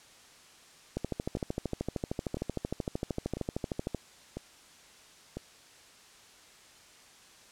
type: two click trains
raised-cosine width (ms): 2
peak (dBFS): -18 / -23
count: 40 / 5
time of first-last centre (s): 0.97-3.947 / 1.37-5.37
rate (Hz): 13.1 / 1
effects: white hiss -56 dBFS RMS until 7.51 s + low-pass 8000 Hz 12 dB/octave